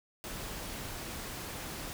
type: noise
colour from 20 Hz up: pink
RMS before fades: -41 dBFS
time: 0.24-1.93 s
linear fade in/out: 0 ms
effects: none